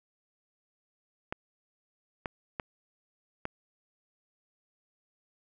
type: clicks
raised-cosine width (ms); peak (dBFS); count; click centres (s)
0.5; -18; 4; 1.325 / 2.258 / 2.598 / 3.454
effects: none